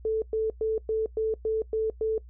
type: tone bursts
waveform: sine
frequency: 440 Hz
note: A4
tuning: in tune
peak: -23 dBFS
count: 8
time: 0.05-2.18 s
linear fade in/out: 2 ms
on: 170 ms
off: 110 ms
effects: noise-tail reverb RT60 0.1 s tail -22 dB re dry + added 60 Hz sine -44 dBFS peak until 2.29 s